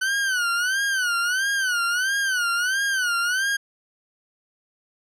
40% pulse tone with vibrato, 1500 Hz, F#6, 23 cents sharp, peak -20 dBFS, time 0.01-3.57 s, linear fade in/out 10 ms, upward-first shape sine, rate 1.5 Hz, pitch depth 140 cents each way, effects low-pass 11000 Hz 12 dB/octave

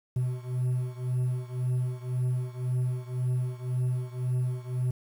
triangle beating tone pair, 125.1 / 127 Hz, B2 / B2, +23 / +49 cents, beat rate 1.9 Hz, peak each -27 / -29 dBFS, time 0.16-4.91 s, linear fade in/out 5 ms, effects 9-bit

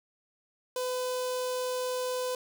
sawtooth tone with notch filter, 504 Hz, B4, 35 cents sharp, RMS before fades -32 dBFS, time 0.76-2.35 s, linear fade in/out 2 ms, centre 1900 Hz, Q 0.92, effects none

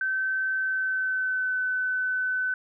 sine tone with pitch glide, 1539 to 1510.8 Hz, G6 to F#6, -32 to +36 cents, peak -24 dBFS, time 0.01-2.54 s, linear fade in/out 2 ms, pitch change -32 cents, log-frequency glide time 0.57-1.6 s, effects none

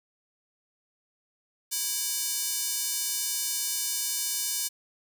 square tone with high-pass filter, 329.6 Hz, E4, in tune, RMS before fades -30 dBFS, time 1.71-4.69 s, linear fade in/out 20 ms, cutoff 6400 Hz, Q 1, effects none

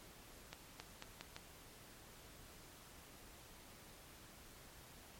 accelerating click train, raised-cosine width 0.2 ms, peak -29 dBFS, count 5, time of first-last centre 0.53-1.364 s, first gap 270 ms, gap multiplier 0.83, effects pink hiss -59 dBFS RMS until 5.19 s + MP3 64 kbps

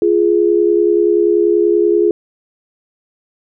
sine tone pair together, 346.5 / 416.9 Hz, F4 / G#4, -14 / +7 cents, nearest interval minor third, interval 321 cents, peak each -12 dBFS, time 0.02-2.11 s, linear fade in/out 2 ms, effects none

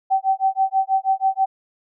sine tone with tremolo, 770 Hz, G5, 31 cents flat, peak -13 dBFS, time 0.1-1.46 s, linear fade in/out 20 ms, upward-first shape sine, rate 6.2 Hz, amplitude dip 100%, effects none

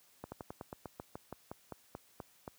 slowing click train, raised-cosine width 1 ms, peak -28 dBFS, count 15, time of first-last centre 0.24-2.478 s, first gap 80 ms, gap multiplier 1.1, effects white hiss -66 dBFS RMS until 2.58 s + high-pass 60 Hz 12 dB/octave

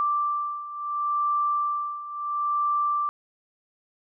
sine beating tone pair, 1174.7 / 1175.43 Hz, D6 / D6, 0 / +1 cents, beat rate 0.73 Hz, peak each -29 / -25 dBFS, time 0-3.09 s, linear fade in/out 0 ms, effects none

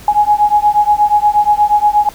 sine beating tone pair, 830.6 / 839 Hz, G#5 / G#5, 0 / +17 cents, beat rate 8.4 Hz, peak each -11 dBFS, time 0.08-2.09 s, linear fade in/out 2 ms, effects added 50 Hz sine -39 dBFS peak until 2.14 s + pink hiss -37 dBFS RMS until 2.14 s

